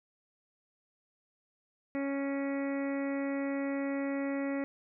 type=harmonic tone; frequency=277.2 Hz; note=C#4; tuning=in tune; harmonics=1 / 2 / 3 / 4 / 5 / 6 / 7 / 8 / 9; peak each=-32 / -37 / -48 / -50 / -49 / -54 / -45 / -49 / -55 dBFS; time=1.95-4.64 s; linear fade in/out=0 ms; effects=none